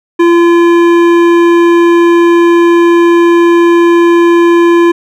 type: tone with hard clipping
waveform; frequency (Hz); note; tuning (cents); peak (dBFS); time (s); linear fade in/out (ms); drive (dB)
sine; 341.8; F4; -37; -5; 0.19-4.92; 10; 13
effects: none